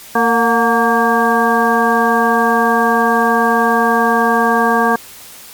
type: harmonic tone with a mistuned harmonic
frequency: 230 Hz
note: A#3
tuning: 23 cents flat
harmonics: 1 / 2 / 3 / 4 / 5 / 7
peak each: -17 / -17 / -17 / -17 / -17 / -17 dBFS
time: 0.15-4.96 s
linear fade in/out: 5 ms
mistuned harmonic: 3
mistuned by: +66 cents
effects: white hiss -36 dBFS RMS until 5.53 s + MP3 96 kbps